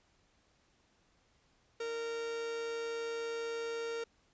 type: tone with amplitude modulation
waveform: 45% pulse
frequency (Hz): 461.9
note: A#4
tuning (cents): -16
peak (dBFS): -35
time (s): 1.8-4.04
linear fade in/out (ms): 5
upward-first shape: sine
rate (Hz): 152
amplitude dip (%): 25
effects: pink hiss -71 dBFS RMS until 4.33 s + resampled to 16000 Hz